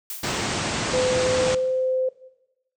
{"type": "noise with exponential decay", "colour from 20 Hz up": "blue", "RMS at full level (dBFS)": -30, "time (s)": [0.1, 0.56], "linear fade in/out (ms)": 1, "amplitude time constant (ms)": 98}
{"type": "low-pass noise", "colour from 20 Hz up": "pink", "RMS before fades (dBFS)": -25, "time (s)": [0.23, 1.55], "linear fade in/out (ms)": 5, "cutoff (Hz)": 8600, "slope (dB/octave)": 96}
{"type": "tone with pitch glide", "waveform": "sine", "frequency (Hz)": [508, 516.6], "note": ["B4", "C5"], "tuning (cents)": [49, -22], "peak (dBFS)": -20, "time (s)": [0.93, 2.09], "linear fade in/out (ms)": 5, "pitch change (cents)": 29, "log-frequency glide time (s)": [1.21, 1.69]}
{"effects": ["noise-tail reverb RT60 1.0 s tail -17 dB re dry", "high-pass 100 Hz 12 dB/octave"]}